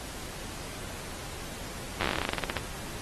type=slowing click train; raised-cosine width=0.3 ms; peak=-12 dBFS; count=19; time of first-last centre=2.01-2.567 s; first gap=10 ms; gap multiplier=1.12; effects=pink hiss -41 dBFS RMS until 3.01 s + AAC 32 kbps